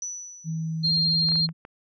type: tone with exponential decay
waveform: sine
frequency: 5940 Hz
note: F#8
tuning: 6 cents sharp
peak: -28 dBFS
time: 0.02-1.04 s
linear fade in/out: 2 ms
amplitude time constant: 220 ms
type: tone with pitch glide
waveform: sine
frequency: 160.6 to 163.22 Hz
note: E3 to E3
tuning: -45 to -17 cents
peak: -26 dBFS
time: 0.44-1.53 s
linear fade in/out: 50 ms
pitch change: +28 cents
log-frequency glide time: 0.83-0.89 s
type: tone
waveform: sine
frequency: 4204 Hz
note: C8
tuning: 7 cents sharp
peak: -20 dBFS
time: 0.83-1.47 s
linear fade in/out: 20 ms
type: clicks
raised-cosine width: 0.5 ms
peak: -26 dBFS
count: 5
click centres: 1.288 / 1.32 / 1.357 / 1.49 / 1.651 s
effects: none